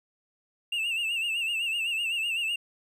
triangle tone with vibrato, 2733 Hz, F7, 38 cents flat, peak -25 dBFS, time 0.72-2.56 s, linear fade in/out 5 ms, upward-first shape sine, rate 7.9 Hz, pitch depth 83 cents each way, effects none

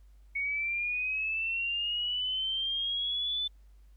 sine linear sweep, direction up, 2217 to 3520 Hz, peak -29 dBFS, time 0.35-3.48 s, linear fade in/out 10 ms, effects added 50 Hz sine -53 dBFS peak until 3.96 s + pink hiss -74 dBFS RMS until 3.96 s

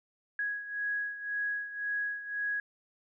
sine beating tone pair, 1662 / 1663.9 Hz, G#6 / G#6, +1 / +3 cents, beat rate 1.9 Hz, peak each -33 / -38 dBFS, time 0.39-2.6 s, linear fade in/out 2 ms, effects none

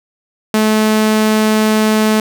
sawtooth tone, 216.3 Hz, A3, 29 cents flat, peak -6 dBFS, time 0.54-2.2 s, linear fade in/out 2 ms, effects none

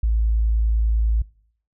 sine tone, 55 Hz, A1, in tune, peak -16 dBFS, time 0.03-1.22 s, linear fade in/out 5 ms, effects noise-tail reverb RT60 0.6 s tail -23 dB re dry

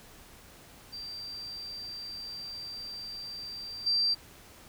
sine tone with level steps, 4699 Hz, D8, in tune, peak -38 / -24 dBFS, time 0.92-4.15 s, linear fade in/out 20 ms, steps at 3.86 s, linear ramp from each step 10 ms, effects pink hiss -53 dBFS RMS until 4.68 s

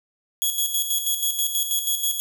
5% pulse tone with tremolo, 3345 Hz, G#7, 12 cents sharp, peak -12 dBFS, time 0.42-2.2 s, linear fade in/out 0 ms, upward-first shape square, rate 6.2 Hz, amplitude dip 55%, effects none

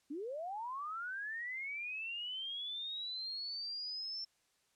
sine linear sweep, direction up, 266.4 to 5400 Hz, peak -39 dBFS, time 0.1-4.25 s, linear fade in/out 10 ms, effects white hiss -75 dBFS RMS until 4.75 s + low-pass 9000 Hz 12 dB/octave

